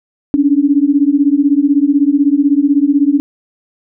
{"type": "beating tone pair", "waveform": "sine", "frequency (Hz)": [277.2, 293.2], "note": ["C#4", "D4"], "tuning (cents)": [0, -3], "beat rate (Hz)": 16, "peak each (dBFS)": -11, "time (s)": [0.34, 3.2], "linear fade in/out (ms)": 0, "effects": []}